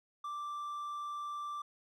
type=tone; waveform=triangle; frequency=1174.7 Hz; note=D6; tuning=in tune; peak=-36 dBFS; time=0.24-1.62 s; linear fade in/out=5 ms; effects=none